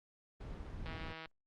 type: noise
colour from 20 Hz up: brown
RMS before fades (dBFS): -45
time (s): 0.4-1.13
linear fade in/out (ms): 10
type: click train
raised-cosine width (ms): 0.3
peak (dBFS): -31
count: 65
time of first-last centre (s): 0.86-1.258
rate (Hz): 161
effects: low-pass 5000 Hz 12 dB/octave + Opus 32 kbps